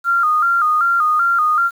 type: tone with vibrato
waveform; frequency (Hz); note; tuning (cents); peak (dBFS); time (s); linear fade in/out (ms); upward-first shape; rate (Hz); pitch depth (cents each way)
sine; 1305; E6; -18; -12; 0.04-1.71; 50; square; 2.6; 99
effects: 7-bit